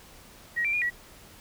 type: tone with pitch steps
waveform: sine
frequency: 1895 / 2353 / 2432 / 1929 Hz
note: A#6 / D7 / D#7 / B6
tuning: +28 / +3 / -40 / -41 cents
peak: -24 dBFS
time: 0.56-0.904 s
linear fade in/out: 20 ms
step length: 86 ms
effects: pink hiss -51 dBFS RMS until 1.4 s